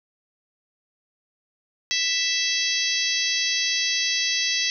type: harmonic tone with a mistuned harmonic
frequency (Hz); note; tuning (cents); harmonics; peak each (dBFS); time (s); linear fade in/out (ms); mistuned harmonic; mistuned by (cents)
659.3; E5; 0; 3 / 4 / 5 / 6 / 7 / 8 / 9; -29 / -29 / -29 / -29 / -29 / -29 / -29; 1.91-4.7; 0; 9; +40
effects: none